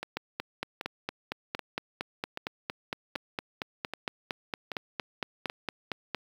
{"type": "two click trains", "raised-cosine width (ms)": 0.3, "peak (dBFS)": [-19, -15], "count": [8, 27], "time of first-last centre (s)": [[0.03, 5.499], [0.17, 6.147]], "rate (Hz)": [1.28, 4.35], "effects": ["high-pass 80 Hz 12 dB/octave", "7-bit"]}